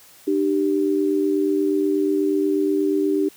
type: tone pair together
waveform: sine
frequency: 301 / 389.3 Hz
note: D4 / G4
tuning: +43 / -12 cents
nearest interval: major third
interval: 445 cents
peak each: -20 dBFS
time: 0.27-3.29 s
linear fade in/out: 10 ms
effects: white hiss -49 dBFS RMS until 3.36 s